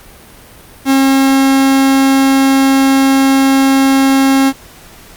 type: tone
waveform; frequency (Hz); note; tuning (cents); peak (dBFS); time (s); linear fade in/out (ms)
45% pulse; 270; C#4; -45; -7; 0.85-4.53; 50
effects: pink hiss -38 dBFS RMS until 5.16 s + Opus 48 kbps